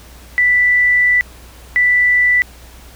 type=tone bursts at uneven times; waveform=sine; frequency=1975.5 Hz; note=B6; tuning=in tune; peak=-9 dBFS; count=2; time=0.38-1.21 / 1.76-2.42 s; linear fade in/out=0 ms; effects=added 60 Hz sine -38 dBFS peak until 2.95 s + pink hiss -42 dBFS RMS until 2.95 s